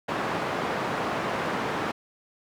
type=band-pass noise; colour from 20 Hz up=white; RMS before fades=-29 dBFS; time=0.08-1.92 s; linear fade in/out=10 ms; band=130 to 1200 Hz; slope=12 dB/octave; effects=none